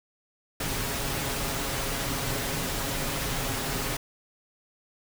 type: noise with comb filter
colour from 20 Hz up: pink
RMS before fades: -30 dBFS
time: 0.6-3.97 s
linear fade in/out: 5 ms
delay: 7.3 ms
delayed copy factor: +0.5
effects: none